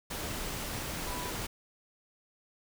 sine tone in noise, 987.8 Hz, B5, in tune, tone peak -41 dBFS, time 1.06-1.31 s, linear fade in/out 10 ms, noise pink, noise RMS -37 dBFS, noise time 0.1-1.47 s, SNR -7 dB, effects none

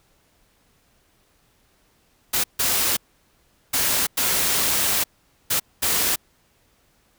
white noise bursts at uneven times, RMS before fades -21 dBFS, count 6, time 2.33-2.44 / 2.59-2.97 / 3.73-4.07 / 4.17-5.04 / 5.5-5.6 / 5.82-6.16 s, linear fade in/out 10 ms, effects pink hiss -62 dBFS RMS until 7.18 s

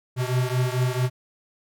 square beating tone pair, 124.5 / 129 Hz, B2 / C3, +14 / -24 cents, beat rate 4.5 Hz, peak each -24 / -26 dBFS, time 0.16-1.1 s, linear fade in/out 50 ms, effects none

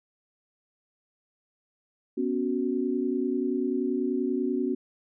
sine chord, B suspended second, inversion none, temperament equal, 246.9 / 277.2 / 370 Hz, B3 / C#4 / F#4, 0 / 0 / 0 cents, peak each -29 dBFS, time 2.17-4.75 s, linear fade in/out 10 ms, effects none

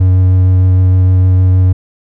triangle tone with vibrato, 92.5 Hz, F#2, in tune, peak -3 dBFS, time 0-1.73 s, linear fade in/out 10 ms, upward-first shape triangle, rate 6.5 Hz, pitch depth 11 cents each way, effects none

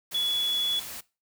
sine tone in noise, 3400 Hz, G#7, 40 cents sharp, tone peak -24 dBFS, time 0.14-0.8 s, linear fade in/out 10 ms, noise white, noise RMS -39 dBFS, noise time 0.11-1.01 s, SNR +12 dB, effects noise-tail reverb RT60 0.3 s tail -21 dB re dry

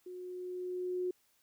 sine tone with level ramp, 362.9 Hz, F#4, 34 cents flat, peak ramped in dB -43 to -31 dBFS, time 0.06-1.11 s, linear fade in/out 5 ms, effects white hiss -72 dBFS RMS until 1.42 s

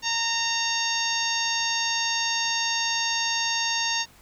harmonic tone, 920 Hz, A#5, 23 cents flat, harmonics 1 / 2 / 3 / 4 / 5 / 6 / 7, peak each -31 / -31 / -31 / -31 / -31 / -31 / -31 dBFS, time 0.02-4.06 s, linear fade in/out 50 ms, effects pink hiss -54 dBFS RMS until 4.21 s

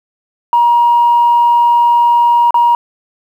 sine tone with dropouts, 950 Hz, A#5, 33 cents sharp, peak -5 dBFS, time 0.53-2.75 s, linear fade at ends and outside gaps 1 ms, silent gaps 2.507-2.543 s, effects tanh soft clip ceiling -2 dBFS + 7-bit

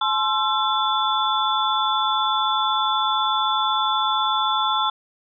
sine tone cluster, 858 / 1053 / 1346 / 3470 Hz, A5 / C6 / E6 / A7, -44 / +11 / +36 / -25 cents, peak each -24 dBFS, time 0.01-4.9 s, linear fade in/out 5 ms, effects none

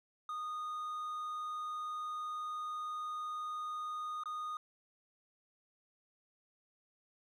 triangle tone with dropouts, 1233 Hz, D#6, 16 cents flat, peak -36 dBFS, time 0.29-4.57 s, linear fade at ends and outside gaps 2 ms, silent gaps 4.236-4.257 s, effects none

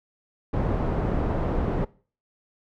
pink low-pass noise, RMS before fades -25 dBFS, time 0.53-1.85 s, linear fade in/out 10 ms, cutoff 760 Hz, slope 12 dB/octave, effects noise-tail reverb RT60 0.4 s tail -21 dB re dry

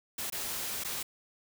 white noise with dropouts, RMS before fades -36 dBFS, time 0.18-1.03 s, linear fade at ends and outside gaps 5 ms, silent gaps 0.301-0.323 / 0.838-0.846 s, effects none

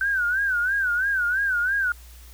sine tone with vibrato, 1520 Hz, F#6, 46 cents sharp, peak -20 dBFS, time 0.01-1.92 s, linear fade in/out 2 ms, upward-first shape sine, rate 3 Hz, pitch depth 130 cents each way, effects added 60 Hz sine -43 dBFS peak until 2.33 s + white hiss -51 dBFS RMS until 2.33 s

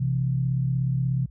sine tone pair together, 130 / 166.65 Hz, C3 / E3, -11 / +19 cents, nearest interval major third, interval 430 cents, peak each -22 / -29 dBFS, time 0-1.26 s, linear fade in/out 10 ms, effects added 60 Hz sine -44 dBFS peak until 1.3 s

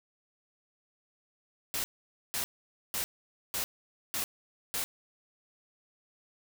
white noise bursts, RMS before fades -33 dBFS, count 6, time 1.74-4.84 s, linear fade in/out 0 ms, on 100 ms, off 500 ms, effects none

